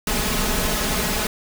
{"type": "noise with comb filter", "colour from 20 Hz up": "pink", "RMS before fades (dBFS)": -22, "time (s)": [0.07, 1.27], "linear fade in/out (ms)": 2, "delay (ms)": 4.7, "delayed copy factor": 0.7, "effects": []}